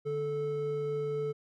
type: tone pair together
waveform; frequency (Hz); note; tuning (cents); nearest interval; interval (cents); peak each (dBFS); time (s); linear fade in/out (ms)
triangle; 146.83 / 436.6; D3 / A4; 0 / -13; octave + perfect fifth; 1887; -36 / -29; 0.05-1.33; 20
effects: none